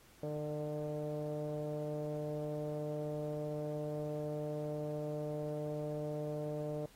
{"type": "tone with low-pass filter", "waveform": "sawtooth", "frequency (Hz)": 150, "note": "D3", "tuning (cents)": 37, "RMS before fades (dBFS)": -39, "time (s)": [0.23, 6.86], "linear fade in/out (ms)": 2, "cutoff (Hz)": 550, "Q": 7.4, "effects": ["pink hiss -63 dBFS RMS until 6.95 s", "AAC 48 kbps"]}